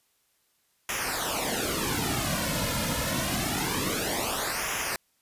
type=noise with flanger; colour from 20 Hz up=pink; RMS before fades=-29 dBFS; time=0.89-4.96 s; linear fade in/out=2 ms; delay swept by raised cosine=0.23 to 2.63 ms; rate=0.26 Hz; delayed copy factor=-0.8; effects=white hiss -70 dBFS RMS until 5.21 s + resampled to 32000 Hz